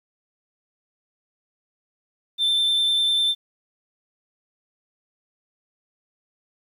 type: tone with vibrato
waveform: sine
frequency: 3555 Hz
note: A7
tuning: 17 cents sharp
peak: -15 dBFS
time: 2.38-3.35 s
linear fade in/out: 50 ms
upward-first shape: square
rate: 10 Hz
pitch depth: 9 cents each way
effects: tanh soft clip ceiling -17 dBFS + 9-bit